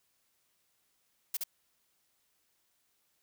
blue noise with echo, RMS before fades -33 dBFS, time 1.34-1.37 s, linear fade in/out 5 ms, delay 68 ms, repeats 1, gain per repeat -2 dB, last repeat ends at 1.438 s, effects white hiss -75 dBFS RMS until 3.22 s

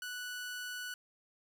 sawtooth tone, 1480 Hz, F#6, in tune, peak -36 dBFS, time 0.02-0.94 s, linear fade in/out 2 ms, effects none

